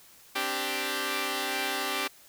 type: chord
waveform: 5% pulse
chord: C suspended second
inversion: none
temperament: equal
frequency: 261.6 / 293.7 / 392 Hz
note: C4 / D4 / G4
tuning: 0 / 0 / 0 cents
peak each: -24 / -23 / -20 dBFS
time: 0.35-2.08 s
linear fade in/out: 10 ms
effects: white hiss -55 dBFS RMS until 2.28 s